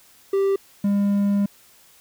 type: tone pair in turn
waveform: triangle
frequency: 392 / 201.5 Hz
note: G4 / G3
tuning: 0 / +48 cents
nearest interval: octave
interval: 1152 cents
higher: first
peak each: -15 dBFS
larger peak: neither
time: 0.33-0.56 / 0.84-1.46 s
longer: second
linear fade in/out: 5 ms
effects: white hiss -53 dBFS RMS until 2 s